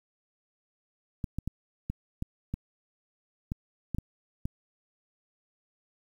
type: clicks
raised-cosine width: 5 ms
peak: -19 dBFS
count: 10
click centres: 1.242 / 1.386 / 1.476 / 1.9 / 2.224 / 2.54 / 3.519 / 3.947 / 3.985 / 4.455 s
effects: 9-bit